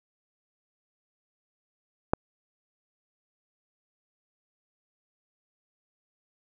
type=click; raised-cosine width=1 ms; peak=-7 dBFS; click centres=2.135 s; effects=none